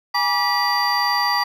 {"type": "tone cluster", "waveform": "triangle", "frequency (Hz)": [822, 964, 1163, 1951, 4692], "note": ["G#5", "B5", "D6", "B6", "D8"], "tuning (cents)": [-18, -42, -17, -22, -2], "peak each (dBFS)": -22, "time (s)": [0.14, 1.44], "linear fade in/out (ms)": 10, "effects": []}